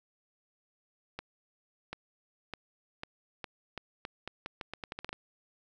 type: accelerating click train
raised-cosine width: 0.3 ms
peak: -22 dBFS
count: 17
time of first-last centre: 1.19-5.129 s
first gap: 740 ms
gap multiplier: 0.82
effects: none